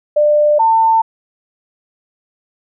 sine tone pair in turn, 596 / 897.6 Hz, D5 / A5, +25 / +34 cents, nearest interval perfect fifth, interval 709 cents, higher second, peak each -8 dBFS, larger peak neither, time 0.16-0.59 / 0.59-1.02 s, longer neither, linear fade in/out 10 ms, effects none

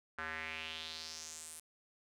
square tone with band-pass filter sweep, 79.8 Hz, D#2, 44 cents sharp, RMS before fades -45 dBFS, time 0.18-1.6 s, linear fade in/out 5 ms, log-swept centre 1500 to 10000 Hz, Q 3.4, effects none

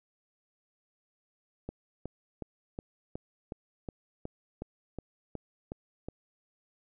click train, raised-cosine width 2 ms, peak -24 dBFS, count 13, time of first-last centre 1.69-6.086 s, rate 2.73 Hz, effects none

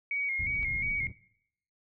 sine tone with vibrato, 2200 Hz, C#7, 14 cents flat, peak -29 dBFS, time 0.11-1.07 s, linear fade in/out 2 ms, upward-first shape square, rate 2.8 Hz, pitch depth 44 cents each way
pink low-pass noise, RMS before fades -40 dBFS, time 0.39-1.12 s, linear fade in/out 5 ms, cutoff 140 Hz, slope 12 dB/octave
clicks, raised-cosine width 0.3 ms, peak -41 / -33 dBFS, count 2, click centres 0.557 / 0.63 s
effects noise-tail reverb RT60 0.7 s tail -19 dB re dry

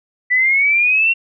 sine exponential sweep, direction up, 1967 to 2750 Hz, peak -11 dBFS, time 0.3-1.14 s, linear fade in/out 20 ms, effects none

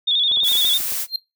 sine tone with vibrato, 3520 Hz, A7, in tune, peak -15 dBFS, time 0.07-0.78 s, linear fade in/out 10 ms, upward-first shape square, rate 12 Hz, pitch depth 61 cents each way
clicks, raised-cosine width 1 ms, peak -24 dBFS, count 8, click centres 0.315 / 0.373 / 0.433 / 0.517 / 0.554 / 0.649 / 0.804 / 0.922 s
blue noise, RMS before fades -24 dBFS, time 0.43-1.07 s, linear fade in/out 50 ms
triangle tone with exponential growth, 4186 Hz, C8, in tune, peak -14 dBFS, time 1.07-1.16 s, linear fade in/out 5 ms, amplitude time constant 18 ms
effects noise-tail reverb RT60 0.2 s tail -18 dB re dry

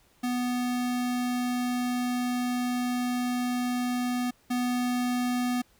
square tone pair in turn, 246.9 / 246.9 Hz, B3 / B3, 0 / 0 cents, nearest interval unison, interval 0 cents, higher neither, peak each -27 / -26 dBFS, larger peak second, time 0.23-4.31 / 4.5-5.62 s, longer first, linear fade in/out 10 ms, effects pink hiss -63 dBFS RMS until 5.79 s

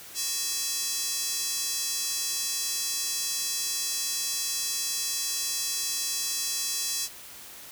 square tone with high-pass filter, 370 Hz, F#4, in tune, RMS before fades -30 dBFS, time 0.14-7.09 s, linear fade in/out 50 ms, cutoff 5600 Hz, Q 1.5, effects white hiss -45 dBFS RMS until 7.71 s

